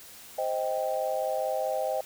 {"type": "chord", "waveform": "sine", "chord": "C minor", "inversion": "none", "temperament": "just", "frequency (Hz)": [523.3, 627.9, 784.9], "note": ["C5", "Eb5", "G5"], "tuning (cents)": [0, 16, 2], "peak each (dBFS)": [-31, -30, -32], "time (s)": [0.38, 2.01], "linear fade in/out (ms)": 5, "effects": ["white hiss -48 dBFS RMS until 2.05 s"]}